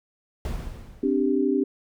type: noise with exponential decay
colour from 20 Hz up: brown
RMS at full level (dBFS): -26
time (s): 0.45-1.47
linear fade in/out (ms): 1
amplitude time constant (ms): 220
type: chord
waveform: sine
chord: C suspended second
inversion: none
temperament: equal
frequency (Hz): 261.6 / 293.7 / 392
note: C4 / D4 / G4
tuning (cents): 0 / 0 / 0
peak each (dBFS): -24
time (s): 1.03-1.64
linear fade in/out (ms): 5
effects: none